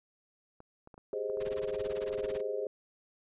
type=clicks; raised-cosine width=1 ms; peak=-37 dBFS; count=11; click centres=0.604 / 0.874 / 0.942 / 0.979 / 1.133 / 1.299 / 1.372 / 1.618 / 2.038 / 2.106 / 2.197 s
type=chord; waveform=sine; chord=Ab major seventh; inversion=third; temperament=equal; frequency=392 / 415.3 / 523.3 / 622.3 Hz; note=G4 / Ab4 / C5 / Eb5; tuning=0 / 0 / 0 / 0 cents; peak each=-41 / -35 / -37 / -41 dBFS; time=1.13-2.67 s; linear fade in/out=2 ms
type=noise with tremolo; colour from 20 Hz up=pink; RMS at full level=-43 dBFS; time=1.4-2.41 s; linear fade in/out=5 ms; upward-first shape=sine; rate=18 Hz; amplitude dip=100%
effects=resampled to 8000 Hz